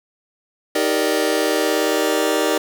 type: chord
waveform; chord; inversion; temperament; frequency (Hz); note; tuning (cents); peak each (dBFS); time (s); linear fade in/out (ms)
sawtooth; Eb major seventh; none; just; 311.1 / 388.9 / 466.7 / 583.4; Eb4 / G4 / Bb4 / D5; 0 / -14 / +2 / -12; -18; 0.75-2.58; 5
effects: none